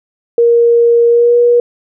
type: tone with pitch glide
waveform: sine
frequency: 469.9 to 479.8 Hz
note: A#4 to A#4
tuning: +14 to +50 cents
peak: -5 dBFS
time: 0.38-1.6 s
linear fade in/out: 2 ms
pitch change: +36 cents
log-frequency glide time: 1.08-1.37 s
effects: none